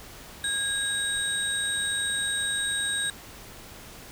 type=tone cluster; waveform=sine; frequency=1630 / 3799 / 8420 Hz; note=G#6 / A#7 / C9; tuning=-33 / +32 / +10 cents; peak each=-29 dBFS; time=0.44-3.1 s; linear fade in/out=2 ms; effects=tanh soft clip ceiling -18 dBFS + pink hiss -45 dBFS RMS until 4.11 s